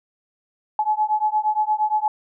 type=beating tone pair; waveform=sine; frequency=850 / 858.6 Hz; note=G#5 / A5; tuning=+40 / -43 cents; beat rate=8.6 Hz; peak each=-21 dBFS; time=0.79-2.08 s; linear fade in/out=2 ms; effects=none

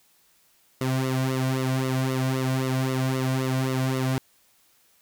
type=tone with flanger; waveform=sawtooth; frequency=130.81 Hz; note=C3; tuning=in tune; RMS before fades=-25 dBFS; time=0.81-4.18 s; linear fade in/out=0 ms; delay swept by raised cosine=1.2 to 2.4 ms; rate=3.8 Hz; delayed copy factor=-0.85; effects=white hiss -62 dBFS RMS until 5.01 s

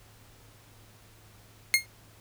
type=tone with exponential decay; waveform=sawtooth; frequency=2141 Hz; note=C7; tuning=39 cents sharp; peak=-12 dBFS; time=1.74-1.86 s; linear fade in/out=0 ms; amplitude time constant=25 ms; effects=added 107 Hz sine -57 dBFS peak until 2.2 s + pink hiss -57 dBFS RMS until 2.2 s

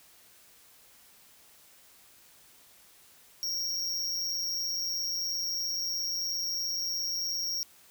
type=tone with amplitude modulation; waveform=square; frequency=5588 Hz; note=F8; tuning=in tune; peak=-27 dBFS; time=3.43-7.63 s; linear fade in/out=0 ms; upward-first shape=sine; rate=177 Hz; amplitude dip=75%; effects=white hiss -58 dBFS RMS until 7.9 s

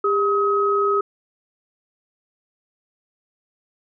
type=tone pair together; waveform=sine; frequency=402.1 / 1270 Hz; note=G4 / D#6; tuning=+44 / +35 cents; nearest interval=octave + minor sixth; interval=1991 cents; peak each=-19 dBFS; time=0.04-1.01 s; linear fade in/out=5 ms; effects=none

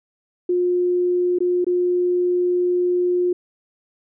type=tone with dropouts; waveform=sine; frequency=356.9 Hz; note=F4; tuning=38 cents sharp; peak=-16 dBFS; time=0.49-3.33 s; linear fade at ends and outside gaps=5 ms; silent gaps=1.387-1.404 / 1.645-1.666 s; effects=none

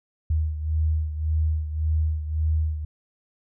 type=beating tone pair; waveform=sine; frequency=77.78 / 79.58 Hz; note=D#2 / D#2; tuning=0 / +40 cents; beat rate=1.8 Hz; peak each=-22 / -28 dBFS; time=0.3-2.85 s; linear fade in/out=5 ms; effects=none

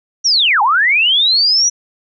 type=linear two-way sweep; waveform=sine; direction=down then up; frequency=5920 to 784 to 5920 Hz; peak=-9 dBFS; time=0.24-1.7 s; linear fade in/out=20 ms; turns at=0.62 s; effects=none

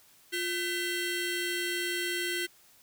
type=ring-modulated tone; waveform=20% pulse; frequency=1177 Hz; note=D6; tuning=3 cents sharp; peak=-22 dBFS; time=0.32-2.47 s; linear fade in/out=20 ms; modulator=825 Hz; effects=white hiss -60 dBFS RMS until 2.82 s

